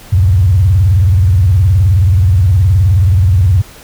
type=tone with vibrato; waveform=sine; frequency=91.9 Hz; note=F#2; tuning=11 cents flat; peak=-5 dBFS; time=0.12-3.62 s; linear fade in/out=10 ms; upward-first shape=square; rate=19 Hz; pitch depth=220 cents each way; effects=pink hiss -36 dBFS RMS until 3.83 s